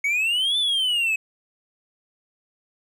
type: exponential two-way sweep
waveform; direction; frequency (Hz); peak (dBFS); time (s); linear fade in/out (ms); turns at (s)
triangle; up then down; 2208 to 3552 to 2542; -18; 0.04-1.16; 5; 0.58
effects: none